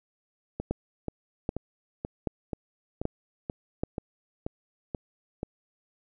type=two click trains; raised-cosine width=2 ms; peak=-14 / -18 dBFS; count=5 / 11; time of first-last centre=0.71-3.835 / 0.6-5.431 s; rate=1.28 / 2.07 Hz; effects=none